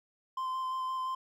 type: tone with vibrato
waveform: triangle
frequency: 1038 Hz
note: C6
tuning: 14 cents flat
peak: -30 dBFS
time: 0.37-1.15 s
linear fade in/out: 5 ms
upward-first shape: square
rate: 5.8 Hz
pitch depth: 10 cents each way
effects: none